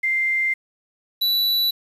sine / square tone pair in turn, 2093 / 3951 Hz, C7 / B7, 0 / 0 cents, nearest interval major seventh, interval 1100 cents, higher second, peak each -18 dBFS, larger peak neither, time 0.03-0.54 / 1.21-1.71 s, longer first, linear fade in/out 10 ms, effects resampled to 32000 Hz + 8-bit

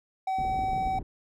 triangle tone, 761 Hz, F#5, 48 cents sharp, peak -24 dBFS, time 0.27-0.99 s, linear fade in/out 5 ms
pink low-pass noise, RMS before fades -37 dBFS, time 0.38-1.03 s, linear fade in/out 5 ms, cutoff 310 Hz, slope 12 dB/octave
click train, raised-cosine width 2 ms, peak -28 dBFS, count 10, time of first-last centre 0.45-0.873 s, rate 21.3 Hz
effects none

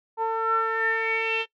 sawtooth tone with low-pass filter sweep, 448.9 Hz, A4, 35 cents sharp, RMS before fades -25 dBFS, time 0.17-1.46 s, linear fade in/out 50 ms, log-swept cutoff 980 to 3000 Hz, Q 8.9, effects noise-tail reverb RT60 0.1 s tail -19 dB re dry

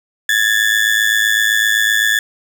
35% pulse ring-modulated tone, 1726 Hz, A6, 34 cents flat, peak -7 dBFS, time 0.29-2.19 s, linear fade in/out 2 ms, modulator 53.9 Hz, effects none

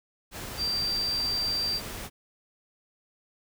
sine tone in noise, 4699 Hz, D8, in tune, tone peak -26 dBFS, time 0.57-1.81 s, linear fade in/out 50 ms, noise pink, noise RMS -38 dBFS, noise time 0.31-2.1 s, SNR +9 dB, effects none

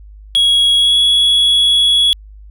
triangle tone with pitch glide, 3323 to 3362 Hz, G#7 to G#7, 0 to +20 cents, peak -7 dBFS, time 0.35-2.13 s, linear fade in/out 0 ms, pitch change +20 cents, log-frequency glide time 0.76-0.97 s, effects added 51 Hz sine -34 dBFS peak until 2.5 s

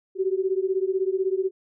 sine beating tone pair, 373.2 / 389.2 Hz, F#4 / G4, +15 / -12 cents, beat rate 16 Hz, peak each -24 / -25 dBFS, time 0.15-1.51 s, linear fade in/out 50 ms, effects none

